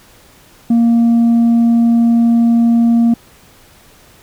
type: tone with tanh clipping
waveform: triangle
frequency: 233.1 Hz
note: A#3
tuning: in tune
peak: -8 dBFS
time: 0.7-3.14 s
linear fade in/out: 5 ms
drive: 7 dB
effects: pink hiss -45 dBFS RMS until 4.22 s